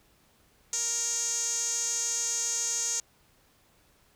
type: tone with band-pass filter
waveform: sawtooth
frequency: 466.2 Hz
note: A#4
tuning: in tune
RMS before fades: -30 dBFS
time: 0.73-3 s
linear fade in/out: 2 ms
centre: 6700 Hz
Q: 9.5
effects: pink hiss -64 dBFS RMS until 4.15 s